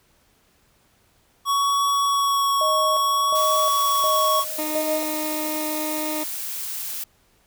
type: tone with vibrato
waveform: square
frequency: 1117 Hz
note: C#6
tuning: 13 cents sharp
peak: -19 dBFS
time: 1.45-4.45 s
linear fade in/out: 50 ms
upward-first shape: sine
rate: 0.58 Hz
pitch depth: 11 cents each way
type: tone with tremolo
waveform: sine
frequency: 622.3 Hz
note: D#5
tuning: in tune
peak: -23 dBFS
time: 2.61-5.03 s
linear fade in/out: 2 ms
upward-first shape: square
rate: 1.4 Hz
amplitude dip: 80%
type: noise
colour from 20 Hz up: blue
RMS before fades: -30 dBFS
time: 3.35-7.04 s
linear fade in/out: 5 ms
type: tone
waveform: 20% pulse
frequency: 308.1 Hz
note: D#4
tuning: 17 cents flat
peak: -21 dBFS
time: 4.58-6.24 s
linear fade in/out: 10 ms
effects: pink hiss -61 dBFS RMS until 7.46 s